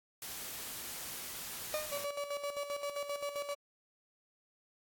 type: noise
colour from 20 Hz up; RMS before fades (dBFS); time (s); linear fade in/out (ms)
white; -43; 0.22-2.04; 2
type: tone with exponential decay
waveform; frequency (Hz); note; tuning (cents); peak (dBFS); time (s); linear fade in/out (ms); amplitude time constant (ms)
40% pulse; 610; D#5; -34; -30; 1.74-2.04; 1; 65
type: tone with tremolo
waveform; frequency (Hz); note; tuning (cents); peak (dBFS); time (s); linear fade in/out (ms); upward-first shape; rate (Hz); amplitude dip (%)
35% pulse; 573; D5; -43; -33; 1.91-3.55; 20; square; 7.6; 60
effects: AAC 64 kbps